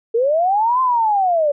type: linear two-way sweep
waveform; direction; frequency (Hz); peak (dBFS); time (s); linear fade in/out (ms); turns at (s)
sine; up then down; 440 to 1046.5 to 561; -13; 0.14-1.52; 10; 0.81
effects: none